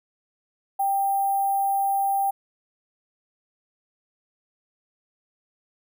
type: tone with sample-and-hold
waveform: sine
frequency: 790 Hz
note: G5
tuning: 13 cents sharp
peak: -20 dBFS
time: 0.79-2.31 s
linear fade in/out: 10 ms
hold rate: 11025 Hz
effects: none